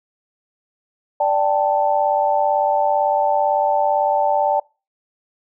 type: chord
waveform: sine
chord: D suspended fourth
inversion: none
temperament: just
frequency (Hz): 587.3 / 783.1 / 881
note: D5 / G5 / A5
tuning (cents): 0 / -2 / +2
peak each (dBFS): -19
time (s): 1.2-4.6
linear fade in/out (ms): 5
effects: noise-tail reverb RT60 0.3 s tail -25 dB re dry